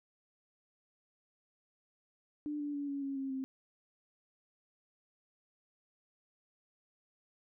sine tone with pitch steps, 296.7 / 291.1 / 285.6 / 280.2 / 274.9 / 269.7 / 264.6 Hz, D4 / D4 / D4 / C#4 / C#4 / C#4 / C4, +18 / -15 / -48 / +19 / -14 / -47 / +20 cents, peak -35 dBFS, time 2.46-3.44 s, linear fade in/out 0 ms, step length 140 ms, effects none

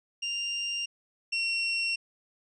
30% pulse tone pair in turn, 2792 / 2730 Hz, F7 / F7, -1 / -40 cents, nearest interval unison, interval 39 cents, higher first, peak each -27 / -24 dBFS, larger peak second, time 0.22-0.86 / 1.32-1.96 s, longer neither, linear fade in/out 10 ms, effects resampled to 22050 Hz

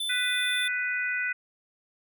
square tone, 3521 Hz, A7, in tune, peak -29 dBFS, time 0-0.68 s, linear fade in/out 5 ms
harmonic tone, 496.2 Hz, B4, 8 cents sharp, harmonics 3 / 4 / 5, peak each -29 / -31 / -33 dBFS, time 0.09-1.33 s, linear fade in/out 10 ms
effects none

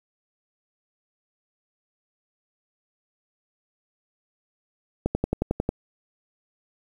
click train, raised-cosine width 2 ms, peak -9 dBFS, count 8, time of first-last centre 5.06-5.691 s, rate 11.1 Hz, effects 8-bit

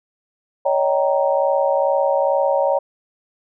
sine chord, Eb dominant seventh, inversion third, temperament just, 560 / 622.3 / 777.8 / 933.4 Hz, Db5 / Eb5 / G5 / Bb5, +18 / 0 / -14 / +2 cents, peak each -17 / -22 / -23 / -23 dBFS, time 0.65-2.79 s, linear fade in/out 10 ms, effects none

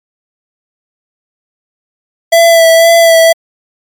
square tone with vibrato, 664 Hz, E5, 12 cents sharp, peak -3 dBFS, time 2.32-3.33 s, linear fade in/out 10 ms, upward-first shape sine, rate 2 Hz, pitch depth 23 cents each way, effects MP3 96 kbps

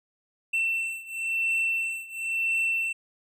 triangle beating tone pair, 2688 / 2688.97 Hz, E7 / E7, +33 / +34 cents, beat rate 0.97 Hz, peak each -26 / -28 dBFS, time 0.53-2.93 s, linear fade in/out 10 ms, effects none

